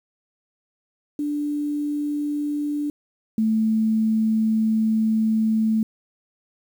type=tone pair in turn; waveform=sine; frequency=293.7 / 220 Hz; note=D4 / A3; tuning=0 / 0 cents; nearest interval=perfect fourth; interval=500 cents; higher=first; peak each=-22 / -17 dBFS; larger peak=second; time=1.19-2.9 / 3.38-5.83 s; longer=second; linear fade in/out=2 ms; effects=8-bit